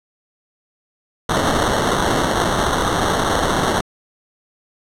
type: noise with sample-and-hold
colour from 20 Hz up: blue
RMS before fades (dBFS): -18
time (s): 1.29-3.81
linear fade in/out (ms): 5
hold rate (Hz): 2450
effects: low-pass 10000 Hz 12 dB/octave